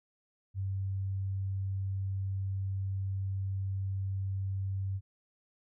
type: tone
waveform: sine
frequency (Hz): 96.7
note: G2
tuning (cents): -23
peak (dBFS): -31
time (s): 0.54-5.01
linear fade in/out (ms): 50
effects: none